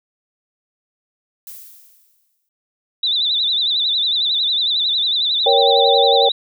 violet noise with exponential decay, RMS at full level -33 dBFS, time 1.47-2.49 s, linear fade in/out 1 ms, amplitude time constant 220 ms
sine tone with vibrato, 3729 Hz, A#7, in tune, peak -15 dBFS, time 3.03-6.32 s, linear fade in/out 5 ms, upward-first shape sine, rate 11 Hz, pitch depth 120 cents each way
sine chord, G diminished, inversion first, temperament equal, 466.2 / 554.4 / 784 Hz, Bb4 / Db5 / G5, 0 / 0 / 0 cents, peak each -16 dBFS, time 5.46-6.29 s, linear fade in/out 5 ms
effects none

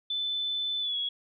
sine tone with pitch glide, 3514 to 3344 Hz, A7 to G#7, -3 to +11 cents, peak -28 dBFS, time 0.1-1.09 s, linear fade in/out 5 ms, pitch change -86 cents, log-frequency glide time 0.8-0.97 s, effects none

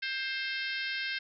harmonic tone, 528 Hz, C5, 16 cents sharp, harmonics 3 / 4 / 5 / 6 / 7 / 8 / 9 / 10, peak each -36 / -38 / -40 / -42 / -43 / -44 / -45 / -46 dBFS, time 0.02-1.19 s, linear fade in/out 10 ms, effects none

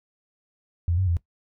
sine tone with pitch steps, 85.6 / 94.1 / 85.4 Hz, F2 / F#2 / F2, -34 / +30 / -38 cents, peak -20 dBFS, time 0.88-1.168 s, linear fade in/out 0 ms, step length 96 ms, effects noise-tail reverb RT60 0.1 s tail -18 dB re dry

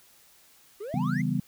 triangle exponential sweep, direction up, 380.9 to 2188 Hz, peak -32 dBFS, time 0.8-1.22 s, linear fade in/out 10 ms
sine chord, C# half-diminished seventh, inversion none, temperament equal, 138.59 / 164.81 / 196 / 246.9 Hz, C#3 / E3 / G3 / B3, 0 / 0 / 0 / 0 cents, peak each -30 dBFS, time 0.94-1.4 s, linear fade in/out 2 ms
effects white hiss -58 dBFS RMS until 1.47 s

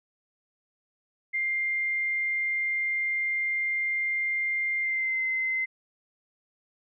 sine tone with pitch glide, 2100 to 2064 Hz, C7 to C7, +6 to -24 cents, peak -25 dBFS, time 1.33-5.66 s, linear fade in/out 20 ms, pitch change -30 cents, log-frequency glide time 4.81-5.25 s, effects none

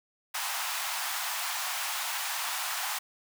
pink high-pass noise, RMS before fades -33 dBFS, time 0.34-2.99 s, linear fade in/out 10 ms, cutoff 740 Hz, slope 48 dB/octave, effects none

